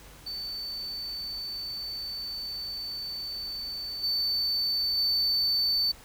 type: tone with level steps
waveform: triangle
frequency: 4528 Hz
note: C#8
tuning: 36 cents sharp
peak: -32 / -24 / -22 dBFS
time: 0.26-5.92 s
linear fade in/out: 10 ms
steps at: 4.03 / 4.97 s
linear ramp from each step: 10 ms
effects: added 48 Hz sine -53 dBFS peak until 6.04 s + pink hiss -51 dBFS RMS until 6.04 s